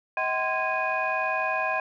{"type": "tone cluster", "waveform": "sine", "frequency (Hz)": [637, 758, 1037, 1642, 2482], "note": ["D#5", "F#5", "C6", "G#6", "D#7"], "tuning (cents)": [41, 42, -16, -20, -5], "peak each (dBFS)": -30, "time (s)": [0.17, 1.8], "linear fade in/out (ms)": 2, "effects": ["tanh soft clip ceiling -14 dBFS"]}